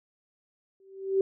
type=tone with exponential growth; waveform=sine; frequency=386.5 Hz; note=G4; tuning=24 cents flat; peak=-18 dBFS; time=0.8-1.21 s; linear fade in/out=2 ms; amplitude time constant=88 ms; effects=none